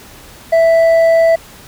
sine tone with hard clipping, 659.3 Hz, E5, in tune, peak -8 dBFS, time 0.52-1.36 s, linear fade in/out 10 ms, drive 4 dB, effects pink hiss -38 dBFS RMS until 1.67 s

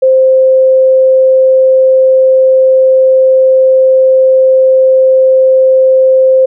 sine tone, 523.3 Hz, C5, in tune, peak -3 dBFS, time 0.02-6.46 s, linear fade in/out 10 ms, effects none

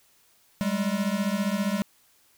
square beating tone pair, 193.9 / 208.9 Hz, G3 / G#3, -19 / +10 cents, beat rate 15 Hz, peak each -28 dBFS, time 0.61-1.82 s, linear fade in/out 0 ms, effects white hiss -62 dBFS RMS until 2.37 s

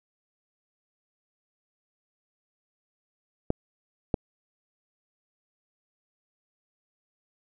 clicks, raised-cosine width 2 ms, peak -10 dBFS, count 2, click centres 3.504 / 4.142 s, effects none

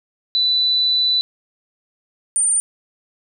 sine tone pair in turn, 3983 / 9012 Hz, B7 / C#9, +14 / +28 cents, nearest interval octave + major second, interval 1414 cents, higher second, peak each -14 / -14 dBFS, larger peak neither, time 0.35-1.21 / 2.36-2.6 s, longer first, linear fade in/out 0 ms, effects none

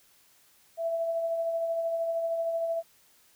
sine tone with tremolo, 664 Hz, E5, 12 cents sharp, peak -25 dBFS, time 0.77-2.83 s, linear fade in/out 50 ms, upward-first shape triangle, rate 13 Hz, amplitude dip 40%, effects white hiss -62 dBFS RMS until 3.35 s

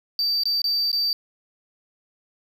sine tone with dropouts, 4644 Hz, D8, 20 cents flat, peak -17 dBFS, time 0.19-1.13 s, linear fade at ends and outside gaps 1 ms, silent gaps 0.435-0.455 / 0.618-0.642 / 0.916-0.929 s, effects tanh soft clip ceiling -19 dBFS

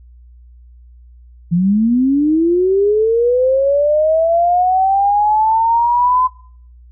sine linear sweep, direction up, 165.6 to 1024 Hz, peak -10 dBFS, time 1.51-6.28 s, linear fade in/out 20 ms, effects noise-tail reverb RT60 0.6 s tail -23 dB re dry + added 60 Hz sine -39 dBFS peak until 6.91 s

